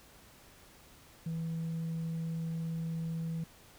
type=tone; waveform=sine; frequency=163.9 Hz; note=E3; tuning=10 cents flat; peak=-31 dBFS; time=1.26-3.44 s; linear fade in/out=5 ms; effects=tanh soft clip ceiling -32 dBFS + pink hiss -58 dBFS RMS until 3.78 s